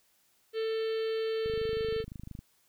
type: harmonic tone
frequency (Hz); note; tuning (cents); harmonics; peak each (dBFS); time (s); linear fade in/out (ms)
444.6; A4; +18; 1 / 3 / 4 / 5 / 6 / 7 / 8 / 9 / 10; -29 / -48 / -48 / -51 / -51 / -47 / -54 / -53 / -51; 0.53-2.05; 50
type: click train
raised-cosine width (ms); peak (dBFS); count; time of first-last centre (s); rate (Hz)
5; -30; 25; 1.46-2.39; 25.8
effects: white hiss -69 dBFS RMS until 2.68 s